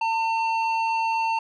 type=tone with low-pass filter; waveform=square; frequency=902 Hz; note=A5; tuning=43 cents sharp; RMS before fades=-24 dBFS; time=0.01-1.39 s; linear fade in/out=5 ms; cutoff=2900 Hz; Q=1.2; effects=none